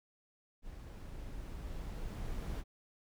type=noise with level ramp; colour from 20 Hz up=brown; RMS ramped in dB=-48 to -38 dBFS; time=0.62-2.64 s; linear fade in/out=50 ms; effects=none